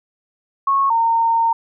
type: tone pair in turn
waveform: sine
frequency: 1098 / 916.6 Hz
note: C#6 / A#5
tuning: -17 / -29 cents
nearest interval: minor third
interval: 312 cents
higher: first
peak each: -13 dBFS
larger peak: neither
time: 0.67-0.9 / 0.9-1.53 s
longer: second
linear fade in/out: 5 ms
effects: none